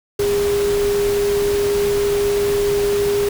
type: tone in noise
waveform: sine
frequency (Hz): 406.5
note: G#4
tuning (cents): -37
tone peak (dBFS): -15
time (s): 0.19-3.29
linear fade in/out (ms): 5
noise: pink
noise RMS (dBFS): -27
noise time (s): 0.19-3.29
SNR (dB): +9
effects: none